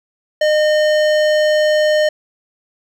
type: tone with hard clipping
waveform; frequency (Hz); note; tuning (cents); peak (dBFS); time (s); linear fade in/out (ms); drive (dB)
sine; 610; D#5; -34; -13; 0.41-2.09; 5; 15
effects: none